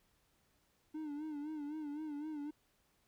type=tone with vibrato; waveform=triangle; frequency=300.3 Hz; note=D4; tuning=39 cents sharp; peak=-38 dBFS; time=0.94-2.51 s; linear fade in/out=10 ms; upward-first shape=sine; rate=3.9 Hz; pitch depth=79 cents each way; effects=pink hiss -75 dBFS RMS until 3.07 s